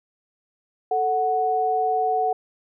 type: tone pair together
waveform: sine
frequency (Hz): 440.5 / 740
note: A4 / F#5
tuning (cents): +2 / 0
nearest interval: major sixth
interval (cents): 898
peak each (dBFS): -25 / -20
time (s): 0.91-2.33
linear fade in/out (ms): 5
effects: none